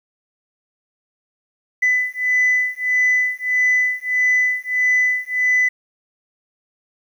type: beating tone pair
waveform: sine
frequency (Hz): 2000 / 2001.6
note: B6 / B6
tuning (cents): +21 / +23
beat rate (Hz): 1.6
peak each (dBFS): -17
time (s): 1.82-5.69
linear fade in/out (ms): 10
effects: tanh soft clip ceiling -10 dBFS + 8-bit